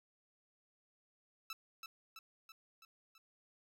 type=tone with echo; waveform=15% pulse; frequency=1317 Hz; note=E6; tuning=2 cents flat; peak=-36 dBFS; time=1.5-1.53 s; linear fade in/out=2 ms; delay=330 ms; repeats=5; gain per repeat=-4 dB; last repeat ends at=3.18 s; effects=none